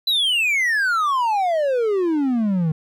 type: exponential sweep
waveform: triangle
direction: down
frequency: 4037 to 152.6 Hz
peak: -15 dBFS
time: 0.07-2.72 s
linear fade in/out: 5 ms
effects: none